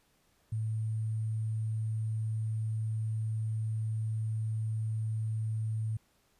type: tone with sample-and-hold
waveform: sine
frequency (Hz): 110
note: A2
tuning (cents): 0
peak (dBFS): -30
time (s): 0.52-5.97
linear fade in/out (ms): 5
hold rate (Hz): 8820
effects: pink hiss -70 dBFS RMS until 6.39 s + resampled to 32000 Hz

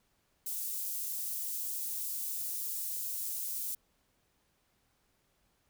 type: high-pass noise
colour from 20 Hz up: white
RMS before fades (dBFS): -37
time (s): 0.46-3.75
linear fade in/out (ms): 5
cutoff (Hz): 8700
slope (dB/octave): 12
effects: pink hiss -74 dBFS RMS until 5.69 s

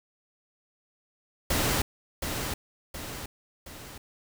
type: noise with echo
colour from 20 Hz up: pink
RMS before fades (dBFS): -26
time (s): 1.5-1.82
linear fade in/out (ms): 5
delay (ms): 720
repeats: 3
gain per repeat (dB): -6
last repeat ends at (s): 3.98
effects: none

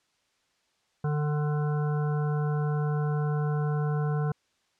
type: harmonic tone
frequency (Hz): 149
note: D3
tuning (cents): +25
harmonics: 1 / 3 / 5 / 7 / 9 / 10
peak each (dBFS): -25 / -35 / -39 / -42 / -44 / -45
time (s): 1.04-4.32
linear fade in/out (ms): 5
effects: white hiss -71 dBFS RMS until 4.79 s + low-pass 6000 Hz 12 dB/octave

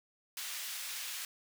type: high-pass noise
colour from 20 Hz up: pink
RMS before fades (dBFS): -41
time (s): 0.37-1.25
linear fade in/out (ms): 2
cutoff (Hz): 2200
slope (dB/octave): 12
effects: none

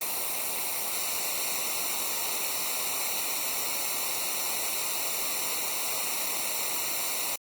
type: noise with comb filter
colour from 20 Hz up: white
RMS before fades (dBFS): -30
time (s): 0.01-7.36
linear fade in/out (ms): 5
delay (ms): 0.61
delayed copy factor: -0.85
effects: Opus 32 kbps

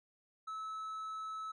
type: tone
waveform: triangle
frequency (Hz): 1300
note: E6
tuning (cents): -24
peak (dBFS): -38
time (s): 0.47-1.52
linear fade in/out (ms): 10
effects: resampled to 22050 Hz

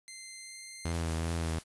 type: tone with pitch glide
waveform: 10% pulse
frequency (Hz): 2080 to 2092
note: C7 to C7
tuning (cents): -11 to -1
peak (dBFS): -35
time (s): 0.08-0.92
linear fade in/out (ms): 0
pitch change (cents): +10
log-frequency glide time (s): 0.4-0.57
type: tone with vibrato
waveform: sawtooth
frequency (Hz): 82.41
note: E2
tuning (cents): 0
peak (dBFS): -27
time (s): 0.85-1.59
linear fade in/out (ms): 5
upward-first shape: triangle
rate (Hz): 2.6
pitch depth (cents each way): 42
type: noise with tremolo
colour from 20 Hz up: white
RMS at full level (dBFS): -44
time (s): 0.9-1.64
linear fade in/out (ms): 50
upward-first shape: triangle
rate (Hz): 5.5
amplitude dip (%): 40
effects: resampled to 24000 Hz

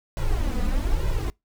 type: noise with flanger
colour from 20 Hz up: brown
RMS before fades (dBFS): -23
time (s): 0.17-1.3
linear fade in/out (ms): 0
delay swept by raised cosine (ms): 2 to 4.1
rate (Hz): 1.1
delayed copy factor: +0.9
effects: noise-tail reverb RT60 0.2 s tail -26 dB re dry

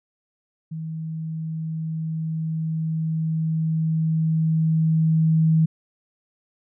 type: tone with level ramp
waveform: sine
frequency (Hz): 160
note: D#3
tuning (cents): +49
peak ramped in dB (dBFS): -28 to -14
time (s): 0.71-5.66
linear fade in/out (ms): 10
effects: none

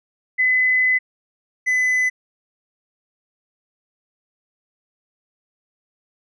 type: tone pair in turn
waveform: sine / triangle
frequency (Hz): 2017 / 2010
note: B6 / B6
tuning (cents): +36 / +30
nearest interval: unison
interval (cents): 6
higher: first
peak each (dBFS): -14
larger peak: neither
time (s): 0.38-0.99 / 1.66-2.1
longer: first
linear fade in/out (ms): 20
effects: resampled to 22050 Hz

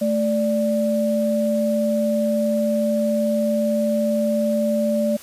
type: tone pair together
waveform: sine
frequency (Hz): 220 / 586.7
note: A3 / D5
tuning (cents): 0 / -2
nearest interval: octave + perfect fourth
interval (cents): 1698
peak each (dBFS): -20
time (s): 0.01-5.17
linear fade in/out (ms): 10
effects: white hiss -42 dBFS RMS until 5.22 s + resampled to 32000 Hz

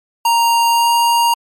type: tone with pitch glide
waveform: square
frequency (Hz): 932.3 to 938.2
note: A#5 to A#5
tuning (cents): 0 to +11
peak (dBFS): -11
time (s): 0.25-1.34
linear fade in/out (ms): 5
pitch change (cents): +11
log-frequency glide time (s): 0.69-0.9
effects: MP3 64 kbps

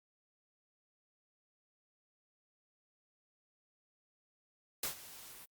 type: noise with ADSR envelope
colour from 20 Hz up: white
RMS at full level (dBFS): -35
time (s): 4.83-5.46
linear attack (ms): 4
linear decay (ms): 110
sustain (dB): -17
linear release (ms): 20
effects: Opus 48 kbps

